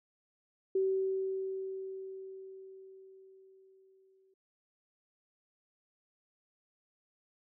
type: tone with exponential decay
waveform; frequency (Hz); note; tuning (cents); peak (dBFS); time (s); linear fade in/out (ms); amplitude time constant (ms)
sine; 382.5; G4; -42; -26; 0.75-4.34; 5; 780
effects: none